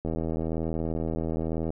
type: click train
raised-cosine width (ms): 2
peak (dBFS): -17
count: 135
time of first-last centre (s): 0.05-1.704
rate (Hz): 81
effects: none